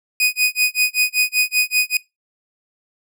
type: tone with tremolo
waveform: sawtooth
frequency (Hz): 2489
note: D#7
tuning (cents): 0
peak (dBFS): -9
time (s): 0.2-1.97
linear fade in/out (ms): 2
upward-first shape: sine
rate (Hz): 5.2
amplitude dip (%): 100
effects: noise-tail reverb RT60 0.2 s tail -22 dB re dry